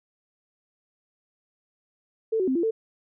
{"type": "tone with pitch steps", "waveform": "sine", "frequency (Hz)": [445.2, 373.4, 261.3, 340.6, 446.6], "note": ["A4", "F#4", "C4", "F4", "A4"], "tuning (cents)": [20, 16, -2, -43, 26], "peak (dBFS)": -21, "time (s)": [2.32, 2.71], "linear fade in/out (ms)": 10, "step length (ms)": 78, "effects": []}